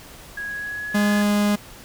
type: tone with pitch glide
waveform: sine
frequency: 1657 to 1701.6 Hz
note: G#6 to G#6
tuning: -4 to +42 cents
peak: -27 dBFS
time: 0.37-1.22 s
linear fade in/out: 5 ms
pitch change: +46 cents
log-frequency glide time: 0.48-1.06 s
type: tone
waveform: 45% pulse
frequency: 206.4 Hz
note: G#3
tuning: 10 cents flat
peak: -17 dBFS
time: 0.94-1.56 s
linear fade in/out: 10 ms
effects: pink hiss -43 dBFS RMS until 1.84 s